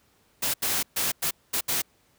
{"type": "noise bursts at uneven times", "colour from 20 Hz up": "white", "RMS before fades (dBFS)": -26, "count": 6, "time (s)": [[0.42, 0.54], [0.62, 0.83], [0.96, 1.12], [1.22, 1.31], [1.53, 1.61], [1.68, 1.82]], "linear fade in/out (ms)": 10, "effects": ["pink hiss -64 dBFS RMS until 2.18 s", "high-pass 60 Hz 12 dB/octave"]}